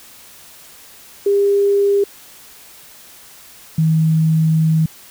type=tone pair in turn; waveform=sine; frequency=401.6 / 159.38 Hz; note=G4 / D#3; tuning=+42 / +42 cents; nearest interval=octave + major third; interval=1600 cents; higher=first; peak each=-11 dBFS; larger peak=neither; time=1.26-2.04 / 3.78-4.86 s; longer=second; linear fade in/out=5 ms; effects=white hiss -42 dBFS RMS until 5.1 s